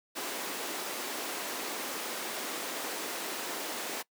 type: high-pass noise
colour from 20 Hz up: pink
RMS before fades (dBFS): -37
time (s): 0.15-4.03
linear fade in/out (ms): 20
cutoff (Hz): 280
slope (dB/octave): 24
effects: noise-tail reverb RT60 0.1 s tail -22 dB re dry